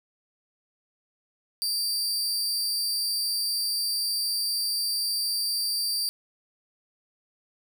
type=tone with amplitude modulation; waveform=sawtooth; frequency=4699 Hz; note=D8; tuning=in tune; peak=-20 dBFS; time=1.62-6.09 s; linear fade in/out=0 ms; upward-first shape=sine; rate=233 Hz; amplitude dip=55%; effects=none